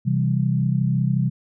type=chord; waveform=sine; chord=C major; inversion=none; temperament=equal; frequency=130.81 / 164.81 / 196 Hz; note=C3 / E3 / G3; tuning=0 / 0 / 0 cents; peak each=-20 / -23 / -24 dBFS; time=0.05-1.3 s; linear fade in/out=20 ms; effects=none